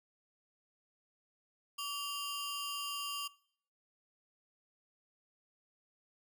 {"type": "ring-modulated tone", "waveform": "sawtooth", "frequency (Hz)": 1975.5, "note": "B6", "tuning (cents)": 0, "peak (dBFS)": -31, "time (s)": [1.78, 3.28], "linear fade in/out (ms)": 10, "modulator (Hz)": 830, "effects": ["noise-tail reverb RT60 0.6 s tail -22 dB re dry"]}